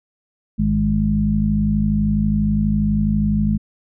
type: harmonic tone with a mistuned harmonic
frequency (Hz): 52.2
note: G#1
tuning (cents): +10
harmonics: 1 / 2 / 3 / 4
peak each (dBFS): -22 / -26 / -22 / -17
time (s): 0.58-3.58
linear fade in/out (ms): 20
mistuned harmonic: 2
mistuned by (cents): -40
effects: none